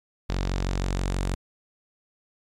sawtooth tone with low-pass filter sweep, 46.25 Hz, F#1, in tune, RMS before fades -27 dBFS, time 0.29-1.35 s, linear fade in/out 10 ms, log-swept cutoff 5100 to 8900 Hz, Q 1.6, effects 10-bit

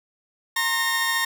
sawtooth tone cluster, 927 / 1068 / 1840 Hz, A#5 / C6 / A#6, -10 / +35 / -23 cents, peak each -26 / -25 / -19 dBFS, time 0.56-1.25 s, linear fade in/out 5 ms, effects none

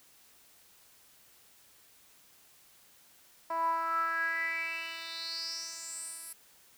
10% pulse tone with band-pass filter sweep, 329.6 Hz, E4, in tune, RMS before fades -35 dBFS, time 3.5-6.33 s, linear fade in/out 5 ms, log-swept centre 850 to 11000 Hz, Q 7.1, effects white hiss -61 dBFS RMS until 6.77 s

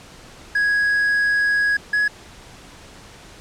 triangle tone pair in turn, 1661.2 / 1680.5 Hz, G#6 / G#6, 0 / +20 cents, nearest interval unison, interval 20 cents, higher second, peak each -14 dBFS, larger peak neither, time 0.55-1.77 / 1.93-2.08 s, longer first, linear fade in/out 5 ms, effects pink hiss -43 dBFS RMS until 3.4 s + low-pass 8000 Hz 12 dB/octave

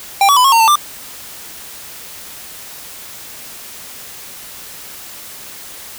square tone with pitch steps, 792 / 1135 / 1001 / 1089 / 916 / 894 / 1185 Hz, G5 / C#6 / B5 / C#6 / A#5 / A5 / D6, +18 / +41 / +23 / -31 / -31 / +27 / +15 cents, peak -8 dBFS, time 0.21-0.756 s, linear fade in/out 2 ms, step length 78 ms, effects white hiss -33 dBFS RMS until 5.98 s

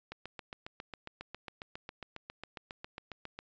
click train, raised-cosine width 0.3 ms, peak -26 dBFS, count 25, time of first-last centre 0.12-3.39 s, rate 7.34 Hz, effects resampled to 16000 Hz

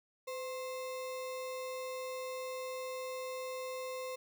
sine tone with sample-and-hold, 511 Hz, C5, 41 cents flat, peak -38 dBFS, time 0.27-4.16 s, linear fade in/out 10 ms, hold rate 1575 Hz, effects none

